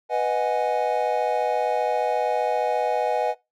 triangle chord, G# minor seventh, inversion first, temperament equal with one note detuned, 493.9 / 622.3 / 735.7 / 830.6 Hz, B4 / D#5 / F#5 / G#5, 0 / 0 / -10 / 0 cents, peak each -24 dBFS, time 0.09-3.35 s, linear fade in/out 50 ms, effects noise-tail reverb RT60 0.2 s tail -20 dB re dry

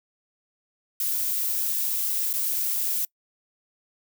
violet noise with dropouts, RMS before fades -26 dBFS, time 1-3.05 s, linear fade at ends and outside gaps 2 ms, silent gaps 2.33-2.337 s, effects noise-tail reverb RT60 0.1 s tail -25 dB re dry

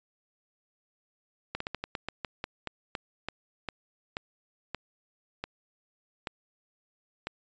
slowing click train, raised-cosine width 0.3 ms, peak -17 dBFS, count 18, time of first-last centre 1.55-7.27 s, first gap 54 ms, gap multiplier 1.2, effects resampled to 16000 Hz

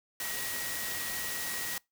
sine tone in noise, 1904 Hz, A#6, 36 cents sharp, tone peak -41 dBFS, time 0.2-1.78 s, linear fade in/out 2 ms, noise white, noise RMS -36 dBFS, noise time 0.2-1.78 s, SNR -8 dB, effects noise-tail reverb RT60 0.2 s tail -25 dB re dry

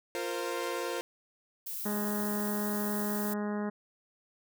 sawtooth chord, F suspended fourth, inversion none, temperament equal with one note detuned, 349.2 / 462.1 / 523.3 Hz, F4 / Bb4 / C5, 0 / -15 / 0 cents, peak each -33 dBFS, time 0.15-1.01 s, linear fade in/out 0 ms
violet noise, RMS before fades -38 dBFS, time 1.66-3.34 s, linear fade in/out 10 ms
harmonic tone, 207.8 Hz, G#3, 1 cent sharp, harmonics 1 / 2 / 3 / 4 / 5 / 6 / 7 / 8 / 9, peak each -32 / -38 / -42 / -44 / -46 / -48 / -49 / -50 / -51 dBFS, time 1.85-3.7 s, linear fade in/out 10 ms
effects none

